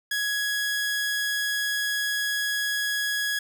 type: tone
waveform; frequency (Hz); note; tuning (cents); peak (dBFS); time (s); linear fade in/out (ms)
sawtooth; 1669; G#6; +8; -21; 0.11-3.39; 5
effects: none